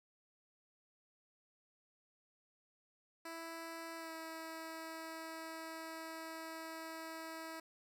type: tone with pitch glide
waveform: 10% pulse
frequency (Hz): 329.6 to 323.6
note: E4 to E4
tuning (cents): 0 to -32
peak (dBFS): -37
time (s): 3.25-7.6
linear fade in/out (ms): 5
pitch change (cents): -32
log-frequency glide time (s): 3.97-4.12
effects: none